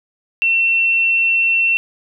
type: tone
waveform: sine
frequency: 2704 Hz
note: E7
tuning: 43 cents sharp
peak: -12 dBFS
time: 0.42-1.77 s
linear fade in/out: 0 ms
effects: none